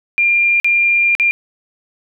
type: tone with dropouts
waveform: sine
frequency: 2395 Hz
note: D7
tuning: 33 cents sharp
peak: -10 dBFS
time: 0.18-1.31 s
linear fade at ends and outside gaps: 0 ms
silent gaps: 0.6-0.645 / 1.151-1.198 s
effects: none